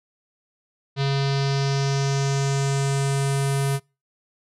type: tone with low-pass filter sweep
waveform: square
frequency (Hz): 138.1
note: C#3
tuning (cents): -6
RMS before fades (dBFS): -22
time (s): 0.96-3.8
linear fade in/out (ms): 50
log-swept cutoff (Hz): 4100 to 11000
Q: 2.9
effects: noise-tail reverb RT60 0.3 s tail -26 dB re dry